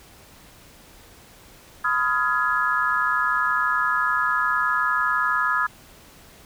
sine chord, F half-diminished seventh, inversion second, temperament just, 1005.8 / 1257.2 / 1396.9 / 1676.3 Hz, Cb6 / Eb6 / F6 / Ab6, +31 / +18 / 0 / +16 cents, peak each -27 / -23 / -26 / -24 dBFS, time 1.84-5.67 s, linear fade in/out 10 ms, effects pink hiss -49 dBFS RMS until 6.45 s

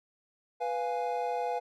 triangle chord, F diminished, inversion second, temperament equal, 493.9 / 698.5 / 830.6 Hz, Cb5 / F5 / Ab5, 0 / 0 / 0 cents, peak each -32 dBFS, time 0.6-1.6 s, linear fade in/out 20 ms, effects none

